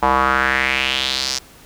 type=tone with band-pass filter sweep; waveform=square; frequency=66 Hz; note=C2; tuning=16 cents sharp; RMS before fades=-18 dBFS; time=0.02-1.39 s; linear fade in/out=10 ms; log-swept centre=910 to 5600 Hz; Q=3.3; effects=pink hiss -45 dBFS RMS until 1.65 s